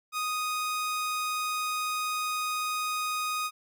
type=tone; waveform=sawtooth; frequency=1244.5 Hz; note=D#6; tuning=in tune; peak=-25 dBFS; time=0.12-3.51 s; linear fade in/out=50 ms; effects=none